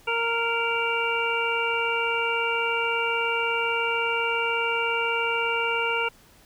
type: harmonic tone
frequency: 463.6 Hz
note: A#4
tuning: 10 cents flat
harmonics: 1 / 2 / 3 / 5 / 6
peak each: -29 / -29 / -29 / -29 / -29 dBFS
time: 0.07-6.09 s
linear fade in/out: 10 ms
effects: pink hiss -55 dBFS RMS until 6.45 s